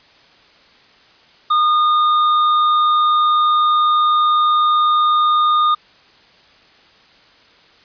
triangle tone with hard clipping, 1222 Hz, D#6, 32 cents flat, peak -13 dBFS, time 1.5-5.75 s, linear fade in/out 10 ms, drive 10 dB, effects white hiss -49 dBFS RMS until 7.84 s + resampled to 11025 Hz

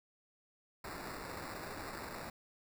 white noise with sample-and-hold, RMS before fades -45 dBFS, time 0.84-2.3 s, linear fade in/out 5 ms, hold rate 3150 Hz, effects none

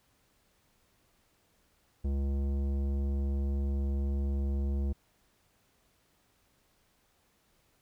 sine tone with tanh clipping, 69.3 Hz, C#2, in tune, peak -30 dBFS, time 2.04-4.93 s, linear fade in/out 10 ms, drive 14 dB, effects pink hiss -70 dBFS RMS until 7.81 s

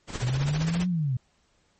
pink noise with tremolo, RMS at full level -32 dBFS, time 0.07-0.87 s, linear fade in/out 50 ms, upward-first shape sine, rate 15 Hz, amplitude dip 70%
clicks, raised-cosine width 3 ms, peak -29 dBFS, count 11, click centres 0.105 / 0.156 / 0.248 / 0.34 / 0.374 / 0.416 / 0.456 / 0.512 / 0.618 / 0.649 / 0.686 s
sine linear two-way sweep, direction up then down, 120 to 183.2 to 120 Hz, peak -23 dBFS, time 0.22-1.17 s, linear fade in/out 5 ms, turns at 0.88 s
effects pink hiss -67 dBFS RMS until 1.79 s + MP3 32 kbps

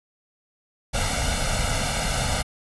pink noise with comb filter, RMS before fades -24 dBFS, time 0.93-2.43 s, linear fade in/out 20 ms, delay 1.4 ms, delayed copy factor +0.85, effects resampled to 24000 Hz

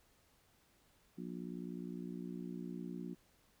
harmonic tone, 59.7 Hz, A#1, 42 cents sharp, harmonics 3 / 4 / 5 / 6, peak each -45 / -47 / -49 / -51 dBFS, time 1.17-3.15 s, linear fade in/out 20 ms, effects pink hiss -71 dBFS RMS until 3.6 s

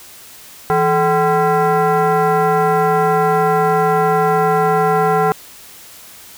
sine tone with frequency modulation, 165.8 Hz, E3, 10 cents sharp, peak -11 dBFS, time 0.7-5.32 s, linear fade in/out 0 ms, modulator 599 Hz, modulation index 1.8, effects white hiss -39 dBFS RMS until 6.37 s

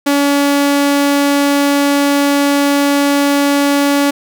sawtooth tone, 283.8 Hz, C#4, 41 cents sharp, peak -6 dBFS, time 0.06-4.11 s, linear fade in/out 10 ms, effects none

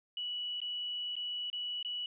sine tone with dropouts, 2944 Hz, F#7, 9 cents flat, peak -35 dBFS, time 0.17-2.06 s, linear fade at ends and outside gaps 2 ms, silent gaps 0.603-0.616 / 1.155-1.165 / 1.501-1.529 / 1.828-1.848 s, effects none

